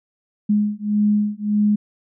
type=beating tone pair; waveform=sine; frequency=207.9 / 209.6 Hz; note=G#3 / G#3; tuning=+2 / +16 cents; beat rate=1.7 Hz; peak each=-19 dBFS; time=0.49-1.76 s; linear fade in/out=10 ms; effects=none